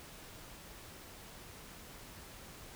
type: silence
effects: pink hiss -52 dBFS RMS until 2.75 s